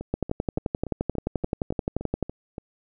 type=two click trains; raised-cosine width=2 ms; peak=-20 / -11 dBFS; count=10 / 25; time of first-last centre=0.01-2.581 / 0.14-2.227 s; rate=3.5 / 11.5 Hz; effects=none